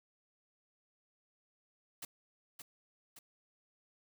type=noise with echo; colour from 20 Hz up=white; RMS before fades=-44 dBFS; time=2.02-2.05 s; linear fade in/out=5 ms; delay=570 ms; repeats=2; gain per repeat=-5 dB; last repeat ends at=3.19 s; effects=none